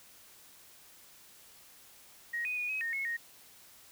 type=tone with pitch steps; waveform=sine; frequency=1883 / 2490 / 2456 / 2542 / 1845 / 2182 / 1864 Hz; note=A#6 / D#7 / D#7 / D#7 / A#6 / C#7 / A#6; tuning=+17 / +1 / -23 / +36 / -18 / -28 / -1 cents; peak=-32 dBFS; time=2.33-3.17 s; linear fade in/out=10 ms; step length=120 ms; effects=white hiss -57 dBFS RMS until 3.91 s